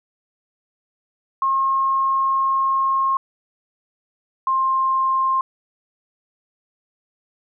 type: tone pair in turn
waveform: sine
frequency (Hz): 1075 / 1058.4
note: C6 / C6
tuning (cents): +47 / +20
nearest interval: unison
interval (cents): 27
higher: first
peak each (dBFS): -16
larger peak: neither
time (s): 1.42-3.17 / 4.47-5.41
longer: first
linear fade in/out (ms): 2
effects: none